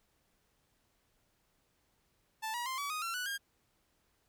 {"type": "tone with pitch steps", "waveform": "sawtooth", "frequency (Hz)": [880, 959.6, 1046.5, 1141.2, 1244.5, 1357.1, 1480, 1613.9], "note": ["A5", "A#5", "C6", "C#6", "D#6", "E6", "F#6", "G6"], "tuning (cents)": [0, 50, 0, 50, 0, 50, 0, 50], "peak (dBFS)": -32, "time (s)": [2.42, 3.38], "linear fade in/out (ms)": 20, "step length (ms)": 120, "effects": ["pink hiss -75 dBFS RMS until 4.28 s"]}